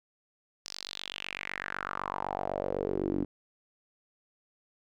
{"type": "tone with band-pass filter sweep", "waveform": "sawtooth", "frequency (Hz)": 47.96, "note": "G1", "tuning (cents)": -37, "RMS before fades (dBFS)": -35, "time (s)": [0.65, 3.25], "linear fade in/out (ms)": 10, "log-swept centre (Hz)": [5400, 280], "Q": 4.2, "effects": []}